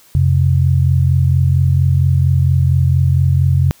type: tone pair together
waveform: sine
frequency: 89 / 133.35 Hz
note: F2 / C3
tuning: +33 / +33 cents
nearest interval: perfect fifth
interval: 700 cents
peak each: -12 / -12 dBFS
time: 0.15-3.71 s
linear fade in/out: 0 ms
effects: white hiss -48 dBFS RMS until 3.8 s